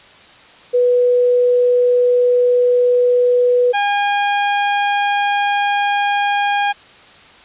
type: tone pair in turn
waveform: sine / sawtooth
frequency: 491.7 / 813.4 Hz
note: B4 / G#5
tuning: -8 / -36 cents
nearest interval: major sixth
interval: 872 cents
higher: second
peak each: -10 dBFS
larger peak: neither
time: 0.73-3.73 / 3.73-6.73 s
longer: neither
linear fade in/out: 20 ms
effects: white hiss -43 dBFS RMS until 7.44 s + resampled to 8000 Hz